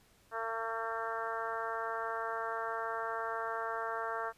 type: harmonic tone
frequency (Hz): 226.2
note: A3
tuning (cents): +48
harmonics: 2 / 3 / 4 / 5 / 6 / 7 / 8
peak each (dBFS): -42 / -41 / -42 / -41 / -41 / -43 / -48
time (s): 0.31-4.33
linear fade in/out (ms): 50
effects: pink hiss -66 dBFS RMS until 4.37 s + resampled to 32000 Hz